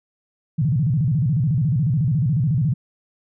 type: tone with vibrato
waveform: sine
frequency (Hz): 138.59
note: C#3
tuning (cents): 0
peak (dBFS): -16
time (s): 0.58-2.74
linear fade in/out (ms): 10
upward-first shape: square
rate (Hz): 14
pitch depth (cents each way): 250
effects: none